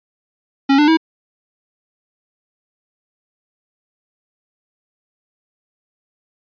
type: tone with pitch steps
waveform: square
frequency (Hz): 274.2 / 297.3 / 322.3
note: C#4 / D4 / E4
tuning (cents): -19 / +21 / -39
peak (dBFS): -10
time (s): 0.69-0.972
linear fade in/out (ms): 10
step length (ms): 94
effects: resampled to 11025 Hz